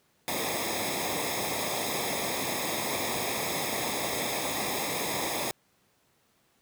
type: noise with comb filter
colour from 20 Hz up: pink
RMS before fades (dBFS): -31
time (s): 0.28-5.51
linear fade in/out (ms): 0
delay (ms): 0.68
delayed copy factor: -0.8
effects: pink hiss -68 dBFS RMS until 6.61 s + high-pass 100 Hz 12 dB/octave